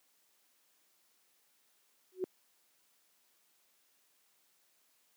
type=tone with exponential growth; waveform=sine; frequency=370.7 Hz; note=F#4; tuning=3 cents sharp; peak=-27 dBFS; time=2.12-2.24 s; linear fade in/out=0 ms; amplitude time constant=24 ms; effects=white hiss -72 dBFS RMS until 5.16 s + high-pass 200 Hz 12 dB/octave